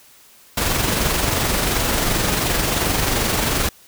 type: noise with amplitude modulation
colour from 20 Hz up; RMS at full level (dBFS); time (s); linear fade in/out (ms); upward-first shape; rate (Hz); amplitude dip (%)
pink; -18; 0.57-3.69; 5; sine; 22.8; 35
effects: white hiss -49 dBFS RMS until 3.87 s